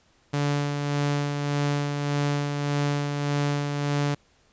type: tone with tremolo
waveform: sawtooth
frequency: 144.3 Hz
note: D3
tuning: 30 cents flat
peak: -18 dBFS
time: 0.33-4.15 s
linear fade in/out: 10 ms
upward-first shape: sine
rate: 1.7 Hz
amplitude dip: 40%
effects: pink hiss -62 dBFS RMS until 4.52 s + resampled to 16000 Hz